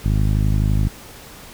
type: tone with low-pass filter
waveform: 10% pulse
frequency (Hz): 51.91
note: G#1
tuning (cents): 0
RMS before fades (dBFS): -17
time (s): 0.04-0.89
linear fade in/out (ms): 20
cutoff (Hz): 140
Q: 0.66
effects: pink hiss -40 dBFS RMS until 1.53 s